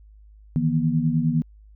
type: tone cluster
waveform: sine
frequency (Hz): 153.1 / 162.9 / 240.1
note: D#3 / E3 / B3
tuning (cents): -28 / -20 / -49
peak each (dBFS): -23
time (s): 0.56-1.42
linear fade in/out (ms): 0
effects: added 52 Hz sine -46 dBFS peak until 1.75 s